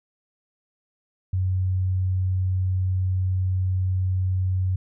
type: tone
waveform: sine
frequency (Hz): 93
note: F#2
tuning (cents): +9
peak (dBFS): -20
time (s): 1.33-4.76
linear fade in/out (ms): 5
effects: none